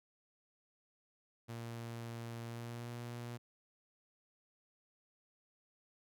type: tone with pitch glide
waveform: sawtooth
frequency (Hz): 116.54 to 119.54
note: A#2 to A#2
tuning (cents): 0 to +44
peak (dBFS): -39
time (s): 1.48-3.38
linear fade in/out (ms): 20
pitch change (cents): +44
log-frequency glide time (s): 2.46-2.92
effects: none